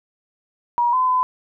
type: tone with pitch steps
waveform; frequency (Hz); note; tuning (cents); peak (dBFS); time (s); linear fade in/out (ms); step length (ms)
sine; 956 / 1019 / 1012; A#5 / C6 / B5; +43 / -46 / +42; -15; 0.78-1.23; 0; 150
effects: none